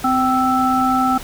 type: tone cluster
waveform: sine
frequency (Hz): 257.6 / 775 / 1320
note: C4 / G5 / E6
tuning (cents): -27 / -20 / +2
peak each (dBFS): -18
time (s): 0.04-1.18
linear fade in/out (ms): 5
effects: pink hiss -34 dBFS RMS until 1.23 s